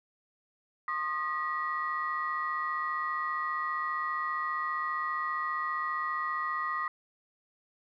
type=tone cluster; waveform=sine; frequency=1070 / 1225 / 1921 Hz; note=C6 / D#6 / B6; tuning=+38 / -27 / -48 cents; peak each=-35 / -32 / -35 dBFS; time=0.88-6.88 s; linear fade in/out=2 ms; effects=tanh soft clip ceiling -21 dBFS